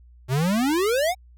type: exponential sweep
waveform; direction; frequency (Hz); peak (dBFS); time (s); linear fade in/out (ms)
square; up; 121 to 772; -20; 0.28-1.15; 50
effects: added 60 Hz sine -47 dBFS peak until 1.37 s